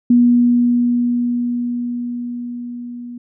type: tone with level ramp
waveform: sine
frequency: 241.7 Hz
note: B3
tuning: 37 cents flat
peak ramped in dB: -7 to -28 dBFS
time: 0.1-3.18 s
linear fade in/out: 5 ms
effects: none